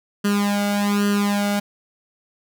sawtooth tone with flanger, 203.6 Hz, G#3, 34 cents flat, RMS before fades -20 dBFS, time 0.24-1.6 s, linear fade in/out 10 ms, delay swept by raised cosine 0.66 to 1.4 ms, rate 1.2 Hz, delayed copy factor +0.9, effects none

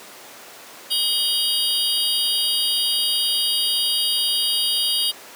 square tone cluster, 2923 / 3202 / 3732 / 4754 Hz, F#7 / G7 / A#7 / D8, -22 / +36 / +1 / +20 cents, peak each -25 dBFS, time 0.9-5.12 s, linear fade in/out 20 ms, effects pink hiss -40 dBFS RMS until 5.35 s + high-pass 400 Hz 12 dB/octave

